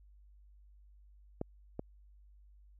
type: clicks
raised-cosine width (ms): 2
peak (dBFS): -22 / -24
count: 2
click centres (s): 1.414 / 1.794
effects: added 50 Hz sine -57 dBFS peak until 2.79 s